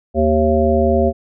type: harmonic tone with a mistuned harmonic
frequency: 77.78 Hz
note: D#2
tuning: in tune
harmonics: 1 / 3 / 5 / 7 / 9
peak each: -18 / -18 / -18 / -18 / -18 dBFS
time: 0.14-1.13 s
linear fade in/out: 50 ms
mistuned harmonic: 9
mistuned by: -60 cents
effects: none